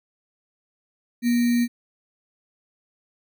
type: tone with sample-and-hold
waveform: sine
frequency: 239.4 Hz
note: A#3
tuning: 46 cents sharp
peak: -17 dBFS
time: 1.22-1.68 s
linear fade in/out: 50 ms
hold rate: 2100 Hz
effects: none

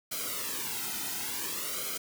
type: noise with flanger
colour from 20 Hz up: white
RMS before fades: -35 dBFS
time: 0.11-1.98 s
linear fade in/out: 10 ms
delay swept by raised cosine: 1.1 to 1.8 ms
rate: 0.56 Hz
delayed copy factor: -0.8
effects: none

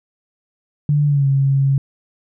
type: tone with pitch glide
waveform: sine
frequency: 146.83 to 137 Hz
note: D3 to C#3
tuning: 0 to -20 cents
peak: -12 dBFS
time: 0.89-1.78 s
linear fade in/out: 2 ms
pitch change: -120 cents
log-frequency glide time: 1.06-1.27 s
effects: none

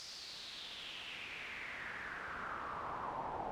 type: noise with band-pass filter sweep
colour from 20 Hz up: brown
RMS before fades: -45 dBFS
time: 0-3.51 s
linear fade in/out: 0 ms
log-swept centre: 5100 to 780 Hz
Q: 4.2
effects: none

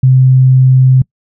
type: tone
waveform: sine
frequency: 130 Hz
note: C3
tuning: 11 cents flat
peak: -3 dBFS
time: 0.03-1.02 s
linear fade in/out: 5 ms
effects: noise-tail reverb RT60 0.1 s tail -25 dB re dry

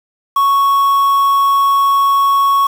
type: tone with quantisation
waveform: triangle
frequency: 1108.7 Hz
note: C#6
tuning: in tune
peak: -7 dBFS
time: 0.36-2.67 s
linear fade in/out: 5 ms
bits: 5
effects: none

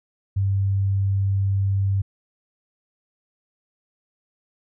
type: tone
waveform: sine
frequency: 98 Hz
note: G2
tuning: in tune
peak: -18 dBFS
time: 0.36-2.02 s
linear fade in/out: 10 ms
effects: none

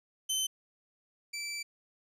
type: tone pair in turn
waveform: 20% pulse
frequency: 3072 / 2328 Hz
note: G7 / D7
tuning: -36 / -16 cents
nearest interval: perfect fourth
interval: 480 cents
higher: first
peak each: -24 / -31 dBFS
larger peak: first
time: 0.29-0.47 / 1.33-1.63 s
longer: second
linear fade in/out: 10 ms
effects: resampled to 32000 Hz

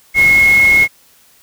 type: tone in noise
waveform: sine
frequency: 2167 Hz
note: C#7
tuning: 40 cents flat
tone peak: -6 dBFS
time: 0.14-0.88 s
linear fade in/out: 50 ms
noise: pink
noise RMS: -24 dBFS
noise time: 0.14-0.88 s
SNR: +15 dB
effects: white hiss -49 dBFS RMS until 1.42 s

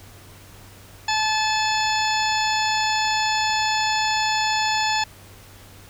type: harmonic tone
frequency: 867 Hz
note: A5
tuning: 26 cents flat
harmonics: 1 / 2 / 3 / 4 / 5 / 6 / 8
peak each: -22 / -27 / -28 / -30 / -29 / -30 / -32 dBFS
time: 1.08-5.04 s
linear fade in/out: 5 ms
effects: added 97 Hz sine -47 dBFS peak until 5.89 s + pink hiss -47 dBFS RMS until 5.89 s

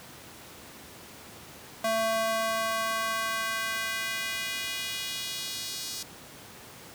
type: tone with high-pass filter sweep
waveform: square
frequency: 223.3 Hz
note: A3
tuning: 26 cents sharp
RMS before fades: -31 dBFS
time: 1.84-6.03 s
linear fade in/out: 5 ms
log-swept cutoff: 590 to 4900 Hz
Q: 1.6
effects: pink hiss -47 dBFS RMS until 6.94 s + high-pass 100 Hz 12 dB/octave

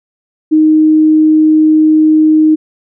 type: tone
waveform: sine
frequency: 311 Hz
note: D#4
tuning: 1 cent flat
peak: -4 dBFS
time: 0.51-2.56 s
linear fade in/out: 20 ms
effects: none

